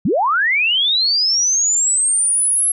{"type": "linear sweep", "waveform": "sine", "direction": "up", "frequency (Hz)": [138.5, 11175], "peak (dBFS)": -13, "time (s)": [0.05, 2.72], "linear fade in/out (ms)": 5, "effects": []}